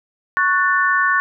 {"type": "chord", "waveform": "sine", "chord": "F# minor", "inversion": "second", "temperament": "just", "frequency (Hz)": [1110, 1480, 1776], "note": ["C#6", "F#6", "A6"], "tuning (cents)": [2, 0, 16], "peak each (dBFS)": -18, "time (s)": [0.37, 1.2], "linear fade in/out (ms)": 0, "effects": []}